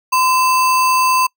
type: tone with sample-and-hold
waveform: sine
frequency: 1025 Hz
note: C6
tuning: 36 cents flat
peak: -11 dBFS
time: 0.12-1.27 s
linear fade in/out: 10 ms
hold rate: 3675 Hz
effects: noise-tail reverb RT60 0.1 s tail -25 dB re dry